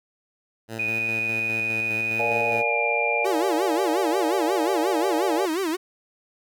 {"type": "tone with tremolo", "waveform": "10% pulse", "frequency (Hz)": 112.4, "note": "A2", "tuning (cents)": 37, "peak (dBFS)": -23, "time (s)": [0.68, 2.64], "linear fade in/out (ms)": 50, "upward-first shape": "square", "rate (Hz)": 4.9, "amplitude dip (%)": 30}
{"type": "tone with pitch glide", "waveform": "sine", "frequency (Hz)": [2478, 2387], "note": ["D#7", "D7"], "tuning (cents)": [-8, 28], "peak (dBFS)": -23, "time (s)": [0.79, 3.25], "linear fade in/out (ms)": 5, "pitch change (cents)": -64, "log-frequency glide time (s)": [2.48, 2.74]}
{"type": "chord", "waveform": "sine", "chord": "Bb dominant seventh", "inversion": "none", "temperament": "just", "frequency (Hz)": [466.2, 582.7, 699.2, 839.1], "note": ["Bb4", "D5", "F5", "Ab5"], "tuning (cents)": [0, -14, 2, 18], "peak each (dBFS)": [-28, -28, -30, -28], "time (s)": [2.19, 5.46], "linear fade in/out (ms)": 10}
{"type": "tone with vibrato", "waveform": "45% pulse", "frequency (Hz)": 349.2, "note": "F4", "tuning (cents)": 0, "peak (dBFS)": -23, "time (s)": [3.24, 5.77], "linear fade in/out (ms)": 20, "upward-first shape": "sine", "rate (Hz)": 5.6, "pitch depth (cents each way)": 210}
{"effects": []}